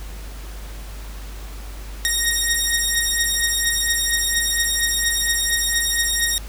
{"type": "beating tone pair", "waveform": "10% pulse", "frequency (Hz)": [1864.7, 1869], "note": ["A#6", "A#6"], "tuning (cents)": [0, 4], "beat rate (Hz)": 4.3, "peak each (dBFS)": -12, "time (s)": [2.05, 6.38], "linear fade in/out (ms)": 0, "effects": ["added 50 Hz sine -31 dBFS peak until 6.48 s", "pink hiss -41 dBFS RMS until 6.48 s"]}